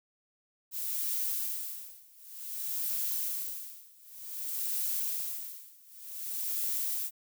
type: noise with tremolo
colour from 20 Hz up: violet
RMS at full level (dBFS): -32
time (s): 0.71-7.11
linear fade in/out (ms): 50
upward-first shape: sine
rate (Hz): 0.54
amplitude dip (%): 95
effects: none